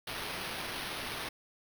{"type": "noise with sample-and-hold", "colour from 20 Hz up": "white", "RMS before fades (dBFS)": -39, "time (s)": [0.07, 1.29], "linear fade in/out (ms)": 5, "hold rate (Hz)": 7350, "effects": []}